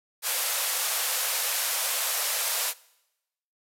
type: band-pass noise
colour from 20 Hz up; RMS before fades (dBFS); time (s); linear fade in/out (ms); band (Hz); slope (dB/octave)
white; -28; 0.22-2.74; 50; 470 to 15000; 96
effects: noise-tail reverb RT60 0.9 s tail -22 dB re dry